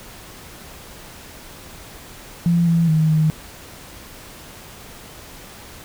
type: tone with pitch steps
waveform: sine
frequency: 170.9 / 167.3 / 157.5 / 156.1 Hz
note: F3 / E3 / D#3 / D#3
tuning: -37 / +26 / +21 / +6 cents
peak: -13 dBFS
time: 2.46-3.3 s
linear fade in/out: 0 ms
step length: 210 ms
effects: pink hiss -40 dBFS RMS until 5.84 s